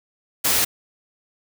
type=noise; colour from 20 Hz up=white; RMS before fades=-19 dBFS; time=0.44-0.65 s; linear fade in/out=10 ms; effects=none